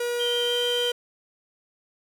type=tone with pitch glide; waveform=45% pulse; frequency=480.7 to 483.8 Hz; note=B4 to B4; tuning=-47 to -36 cents; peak=-25 dBFS; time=0-0.92 s; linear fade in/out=5 ms; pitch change=+11 cents; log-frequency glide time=0.47-0.58 s
type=tone with vibrato; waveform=sine; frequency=3136 Hz; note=G7; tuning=in tune; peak=-25 dBFS; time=0.19-0.92 s; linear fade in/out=20 ms; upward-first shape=sine; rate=6.8 Hz; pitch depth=9 cents each way
effects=none